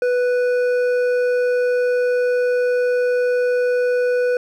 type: tone with hard clipping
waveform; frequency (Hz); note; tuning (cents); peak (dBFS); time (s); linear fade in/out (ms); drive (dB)
triangle; 493.9; B4; 0; -17; 0.02-4.37; 2; 11
effects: none